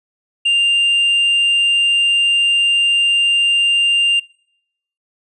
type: tone with tanh clipping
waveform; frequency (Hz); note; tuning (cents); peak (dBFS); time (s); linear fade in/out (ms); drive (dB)
sine; 2794; F7; 0; -12; 0.45-4.2; 10; 2
effects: noise-tail reverb RT60 0.8 s tail -26 dB re dry + resampled to 24000 Hz